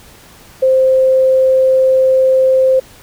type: tone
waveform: sine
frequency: 523.3 Hz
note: C5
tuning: in tune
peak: -7 dBFS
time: 0.62-2.8 s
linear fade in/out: 10 ms
effects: pink hiss -41 dBFS RMS until 3.02 s